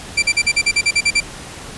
sawtooth tone bursts, 2351 Hz, D7, 1 cent sharp, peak -8 dBFS, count 11, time 0.17-1.205 s, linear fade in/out 10 ms, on 55 ms, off 43 ms, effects pink hiss -33 dBFS RMS until 1.77 s + resampled to 24000 Hz

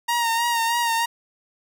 sawtooth tone with vibrato, 932.3 Hz, A#5, in tune, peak -16 dBFS, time 0.08-1.06 s, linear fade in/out 10 ms, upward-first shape sine, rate 3.2 Hz, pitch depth 39 cents each way, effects none

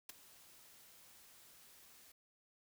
white noise with ADSR envelope, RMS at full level -45 dBFS, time 0.09-2.12 s, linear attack 4 ms, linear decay 14 ms, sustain -17 dB, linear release 5 ms, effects none

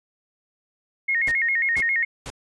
sine tone with vibrato, 2000 Hz, B6, 21 cents sharp, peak -19 dBFS, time 1.08-2.05 s, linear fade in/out 10 ms, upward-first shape square, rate 7.4 Hz, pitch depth 130 cents each way
pink noise bursts, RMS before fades -34 dBFS, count 3, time 1.27-2.302 s, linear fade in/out 2 ms, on 44 ms, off 450 ms
effects resampled to 22050 Hz

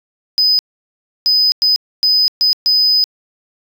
triangle tone bursts at uneven times, 5010 Hz, D#8, 11 cents sharp, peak -7 dBFS, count 6, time 0.38-0.59 / 1.26-1.52 / 1.62-1.76 / 2.03-2.28 / 2.41-2.53 / 2.66-3.04 s, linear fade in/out 0 ms, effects tanh soft clip ceiling -5 dBFS

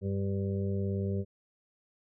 harmonic tone, 98 Hz, G2, in tune, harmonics 1 / 2 / 4 / 5 / 6, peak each -31 / -34 / -37 / -42 / -47 dBFS, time 0.01-1.25 s, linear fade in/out 50 ms, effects none

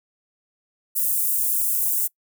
white high-pass noise, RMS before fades -22 dBFS, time 0.95-2.08 s, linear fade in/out 20 ms, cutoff 9000 Hz, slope 24 dB/octave, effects noise-tail reverb RT60 0.1 s tail -24 dB re dry

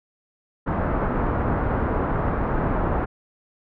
pink low-pass noise, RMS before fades -23 dBFS, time 0.66-3.06 s, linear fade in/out 20 ms, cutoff 1400 Hz, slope 24 dB/octave, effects none

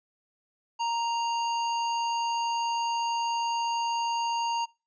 square tone, 932.3 Hz, A#5, in tune, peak -27 dBFS, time 0.79-4.66 s, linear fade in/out 20 ms, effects noise-tail reverb RT60 0.3 s tail -25 dB re dry + resampled to 16000 Hz

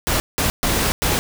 pink noise bursts at uneven times, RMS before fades -19 dBFS, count 4, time 0.07-0.2 / 0.38-0.5 / 0.63-0.92 / 1.02-1.19 s, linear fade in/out 0 ms, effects none

